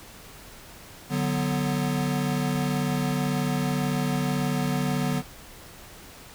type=chord; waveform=square; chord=B minor; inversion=first; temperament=equal; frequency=146.83 / 185 / 246.9 Hz; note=D3 / F#3 / B3; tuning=0 / 0 / 0 cents; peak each=-28 / -30 / -29 dBFS; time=1.09-5.23 s; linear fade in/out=50 ms; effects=pink hiss -46 dBFS RMS until 6.34 s